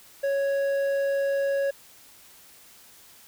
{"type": "tone with hard clipping", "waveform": "sine", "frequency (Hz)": 554.4, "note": "C#5", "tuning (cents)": 0, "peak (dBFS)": -24, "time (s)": [0.23, 1.71], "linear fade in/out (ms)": 10, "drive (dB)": 6, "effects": ["white hiss -52 dBFS RMS until 3.27 s"]}